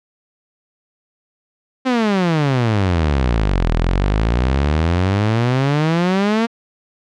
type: exponential two-way sweep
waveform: sawtooth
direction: down then up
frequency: 265.2 to 39.27 to 234.6 Hz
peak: -10 dBFS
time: 1.85-6.47 s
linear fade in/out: 20 ms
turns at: 3.71 s
effects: low-pass 4000 Hz 12 dB/octave